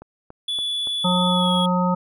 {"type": "click train", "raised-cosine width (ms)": 1, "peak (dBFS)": -25, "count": 4, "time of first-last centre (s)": [0.02, 0.872], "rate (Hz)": 3.52}
{"type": "tone with pitch glide", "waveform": "triangle", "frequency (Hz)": [3437, 3333], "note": ["A7", "G#7"], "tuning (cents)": [-41, 5], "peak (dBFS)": -21, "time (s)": [0.48, 1.66], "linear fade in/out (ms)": 5, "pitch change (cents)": -54, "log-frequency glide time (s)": [1.28, 1.51]}
{"type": "harmonic tone", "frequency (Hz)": 180, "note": "F#3", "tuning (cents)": -47, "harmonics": [1, 3, 5, 7], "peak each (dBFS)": [-19, -26, -24, -26], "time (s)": [1.04, 1.95], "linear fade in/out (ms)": 10}
{"effects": []}